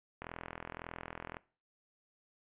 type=click train; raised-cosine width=0.5 ms; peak=-26 dBFS; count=49; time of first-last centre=0.22-1.368 s; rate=41.8 Hz; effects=noise-tail reverb RT60 0.4 s tail -21 dB re dry + resampled to 8000 Hz